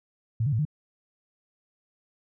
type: tone with pitch steps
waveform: sine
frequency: 113.2 / 145.3 / 110.4 / 151.3 Hz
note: A2 / D3 / A2 / D#3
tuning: +50 / -18 / +6 / -48 cents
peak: -22 dBFS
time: 0.4-0.652 s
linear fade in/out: 5 ms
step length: 63 ms
effects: none